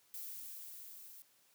violet noise with level ramp, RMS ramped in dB -45 to -55 dBFS, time 0.14-1.22 s, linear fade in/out 0 ms, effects white hiss -70 dBFS RMS until 1.54 s + high-pass 100 Hz 12 dB/octave

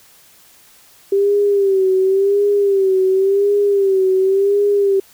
sine tone with vibrato, 392 Hz, G4, in tune, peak -11 dBFS, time 1.12-5 s, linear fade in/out 5 ms, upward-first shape sine, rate 0.92 Hz, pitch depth 70 cents each way, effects white hiss -48 dBFS RMS until 5.13 s

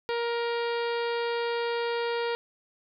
harmonic tone, 470 Hz, A#4, 14 cents sharp, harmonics 1 / 2 / 3 / 4 / 5 / 6 / 7 / 8 / 9 / 10, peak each -28 / -34 / -38 / -40 / -42 / -44 / -45 / -46 / -47 / -48 dBFS, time 0.09-2.35 s, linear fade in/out 0 ms, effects none

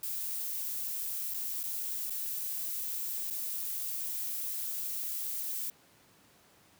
violet noise with dropouts, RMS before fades -36 dBFS, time 0.03-5.7 s, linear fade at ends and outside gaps 2 ms, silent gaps 1.339-1.343 / 1.632-1.637 / 2.098-2.105 / 3.302-3.307 s, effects pink hiss -62 dBFS RMS until 6.79 s + high-pass 100 Hz 12 dB/octave

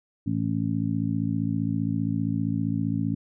harmonic tone, 55.2 Hz, A1, 6 cents sharp, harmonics 2 / 3 / 4 / 5, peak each -29 / -29 / -29 / -29 dBFS, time 0.26-3.15 s, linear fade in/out 10 ms, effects none

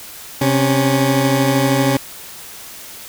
20% pulse tone pair together, 132.28 / 277.4 Hz, C3 / C#4, +19 / +1 cents, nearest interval octave + minor second, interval 1282 cents, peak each -11 dBFS, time 0.41-1.97 s, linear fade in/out 5 ms, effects white hiss -35 dBFS RMS until 3.08 s

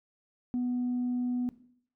sine tone, 246.9 Hz, B3, in tune, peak -26 dBFS, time 0.54-1.49 s, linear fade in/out 0 ms, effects noise-tail reverb RT60 0.6 s tail -17 dB re dry + tanh soft clip ceiling -25 dBFS

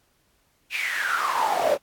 brown noise with high-pass filter sweep, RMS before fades -24 dBFS, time 0.7-1.78 s, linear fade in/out 50 ms, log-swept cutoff 2600 to 540 Hz, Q 8.6, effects pink hiss -66 dBFS RMS until 1.82 s + AAC 64 kbps

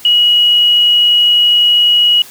sine tone, 2908 Hz, F#7, 31 cents flat, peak -6 dBFS, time 0.05-2.22 s, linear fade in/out 2 ms, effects white hiss -36 dBFS RMS until 2.3 s

